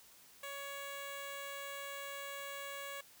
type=tone with notch filter; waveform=5% pulse; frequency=560 Hz; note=C#5; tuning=18 cents sharp; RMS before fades=-45 dBFS; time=0.43-3.01 s; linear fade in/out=5 ms; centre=5100 Hz; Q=0.65; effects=white hiss -61 dBFS RMS until 3.2 s